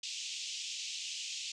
pink band-pass noise, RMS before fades -41 dBFS, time 0.03-1.52 s, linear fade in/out 5 ms, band 2600 to 7400 Hz, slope 48 dB/octave, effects none

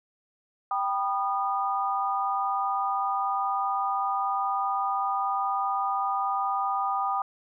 sine chord, G augmented, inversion none, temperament just, 784 / 980 / 1225 Hz, G5 / B5 / D#6, 0 / -14 / -27 cents, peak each -28 / -32 / -28 dBFS, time 0.71-7.22 s, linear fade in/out 2 ms, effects none

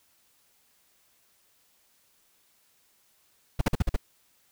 brown noise bursts, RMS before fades -22 dBFS, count 6, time 3.59-3.963 s, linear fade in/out 5 ms, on 23 ms, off 47 ms, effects white hiss -66 dBFS RMS until 4.51 s

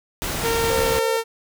pink noise, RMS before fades -26 dBFS, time 0.22-0.99 s, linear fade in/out 0 ms
sawtooth tone with pitch glide, 459.4 to 454.6 Hz, A#4 to A#4, -25 to -43 cents, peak -16 dBFS, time 0.41-1.24 s, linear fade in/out 50 ms, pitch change -18 cents, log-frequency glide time 0.55-0.91 s
sine tone, 523.3 Hz, C5, in tune, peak -24 dBFS, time 0.7-1.17 s, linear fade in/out 2 ms
effects none

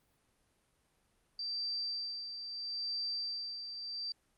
sine tone with tremolo, 4679 Hz, D8, 7 cents flat, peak -34 dBFS, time 1.39-4.12 s, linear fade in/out 2 ms, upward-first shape sine, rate 0.76 Hz, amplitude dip 55%, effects pink hiss -74 dBFS RMS until 4.37 s + Opus 32 kbps

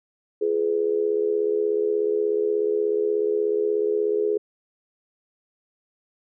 sine tone with amplitude modulation, 420.8 Hz, G#4, 23 cents sharp, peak -16 dBFS, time 0.41-4.38 s, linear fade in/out 10 ms, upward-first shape sine, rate 76.6 Hz, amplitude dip 80%, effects none

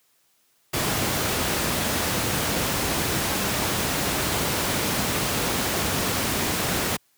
pink noise, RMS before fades -24 dBFS, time 0.73-6.97 s, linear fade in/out 10 ms, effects white hiss -65 dBFS RMS until 7.17 s + high-pass 80 Hz 12 dB/octave

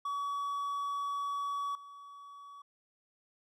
triangle tone with level steps, 1134 Hz, C#6, 39 cents sharp, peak -31 / -46 dBFS, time 0.05-2.62 s, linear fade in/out 5 ms, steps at 1.75 s, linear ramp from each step 2 ms, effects none

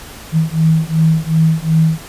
sine beating tone pair, 159 / 161.7 Hz, D#3 / E3, +38 / -33 cents, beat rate 2.7 Hz, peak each -13 / -13 dBFS, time 0.32-2.02 s, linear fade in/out 50 ms, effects pink hiss -34 dBFS RMS until 2.08 s + resampled to 32000 Hz

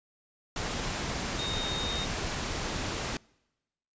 sine tone in noise, 3707 Hz, A#7, 10 cents flat, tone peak -33 dBFS, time 1.39-2.05 s, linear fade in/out 2 ms, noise pink, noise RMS -33 dBFS, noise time 0.56-3.17 s, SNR -3 dB, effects noise-tail reverb RT60 1.0 s tail -26 dB re dry + resampled to 16000 Hz

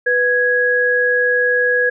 sine tone pair together, 493.9 / 1661.3 Hz, B4 / G#6, 0 / 0 cents, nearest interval octave + major sixth, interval 2100 cents, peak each -17 / -14 dBFS, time 0.06-1.9 s, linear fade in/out 10 ms, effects none

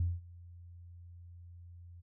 sine tone with ADSR envelope, 86.8 Hz, F2, 10 cents flat, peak -26 dBFS, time 0-2.02 s, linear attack 4 ms, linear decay 200 ms, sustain -23 dB, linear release 24 ms, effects tanh soft clip ceiling -23 dBFS

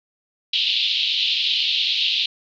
white band-pass noise, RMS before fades -21 dBFS, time 0.53-2.26 s, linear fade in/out 5 ms, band 2800 to 4000 Hz, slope 48 dB/octave, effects none

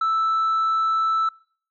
sine tone with tanh clipping, 1318.5 Hz, E6, in tune, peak -19 dBFS, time 0.01-1.29 s, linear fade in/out 5 ms, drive 1 dB, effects noise-tail reverb RT60 0.5 s tail -25 dB re dry

